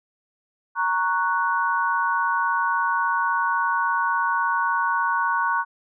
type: chord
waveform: sine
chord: F# major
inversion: first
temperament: equal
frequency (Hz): 932.3 / 1108.7 / 1480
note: A#5 / C#6 / F#6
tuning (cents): 0 / 0 / 0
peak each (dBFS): -24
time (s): 0.75-5.65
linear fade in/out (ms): 50
effects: none